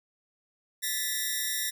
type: ring-modulated tone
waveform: 5% pulse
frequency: 1864.7 Hz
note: A#6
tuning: in tune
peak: -15 dBFS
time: 0.82-1.71 s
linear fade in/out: 20 ms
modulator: 114 Hz
effects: none